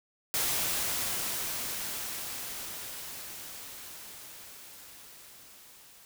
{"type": "noise with level ramp", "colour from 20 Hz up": "white", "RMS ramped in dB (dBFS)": [-29, -55], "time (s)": [0.34, 6.05], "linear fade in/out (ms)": 0, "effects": []}